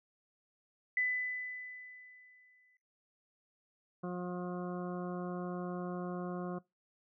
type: tone with exponential decay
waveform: sine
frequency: 2000 Hz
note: B6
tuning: 21 cents sharp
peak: -28 dBFS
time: 0.97-2.77 s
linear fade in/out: 2 ms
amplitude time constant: 390 ms
type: harmonic tone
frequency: 178.8 Hz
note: F3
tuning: 41 cents sharp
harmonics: 1 / 2 / 3 / 4 / 6 / 7 / 8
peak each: -38 / -42 / -46 / -48 / -49 / -52 / -55 dBFS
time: 4.03-6.59 s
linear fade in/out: 10 ms
effects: noise-tail reverb RT60 0.2 s tail -22 dB re dry